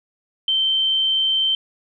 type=tone; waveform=sine; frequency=3112 Hz; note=G7; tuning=13 cents flat; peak=-16 dBFS; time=0.48-1.55 s; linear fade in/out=2 ms; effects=none